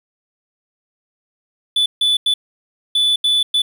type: tone bursts at uneven times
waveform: triangle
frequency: 3476 Hz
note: A7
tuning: 22 cents flat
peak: -11 dBFS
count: 6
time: 1.76-1.86 / 2.01-2.17 / 2.26-2.34 / 2.95-3.16 / 3.24-3.43 / 3.54-3.62 s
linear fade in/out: 5 ms
effects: 8-bit